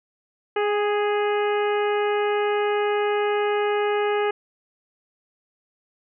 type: harmonic tone with a mistuned harmonic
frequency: 415.3 Hz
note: G#4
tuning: in tune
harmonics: 1 / 2 / 3 / 4 / 5 / 6 / 7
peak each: -21 / -27 / -31 / -33 / -35 / -37 / -38 dBFS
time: 0.56-4.31 s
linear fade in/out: 5 ms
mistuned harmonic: 2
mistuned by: -18 cents
effects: none